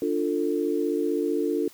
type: chord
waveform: sine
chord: D minor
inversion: none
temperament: equal with one note detuned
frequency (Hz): 293.7 / 349.2 / 445.9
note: D4 / F4 / A4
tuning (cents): 0 / 0 / +23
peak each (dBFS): -27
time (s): 0.02-1.68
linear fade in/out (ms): 2
effects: white hiss -52 dBFS RMS until 1.73 s